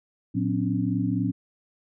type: tone cluster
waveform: sine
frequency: 114.7 / 182.9 / 258.9 / 282.9 Hz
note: A#2 / F#3 / C4 / C#4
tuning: -28 / -20 / -18 / +35 cents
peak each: -28 dBFS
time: 0.34-1.32 s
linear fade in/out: 20 ms
effects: none